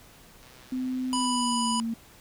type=click train; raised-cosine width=0.2 ms; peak=-36 dBFS; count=106; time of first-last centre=0.43-1.257 s; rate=127 Hz
type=tone with pitch glide; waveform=sine; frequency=256.3 to 228.3 Hz; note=C4 to A#3; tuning=-36 to -36 cents; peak=-27 dBFS; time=0.72-1.94 s; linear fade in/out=5 ms; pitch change=-200 cents; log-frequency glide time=1.18-1.69 s
type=harmonic tone; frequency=987.8 Hz; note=B5; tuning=in tune; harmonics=1 / 3 / 5 / 7 / 9 / 10; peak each=-28 / -33 / -35 / -36 / -38 / -38 dBFS; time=1.13-1.8 s; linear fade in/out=0 ms
effects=pink hiss -53 dBFS RMS until 2.2 s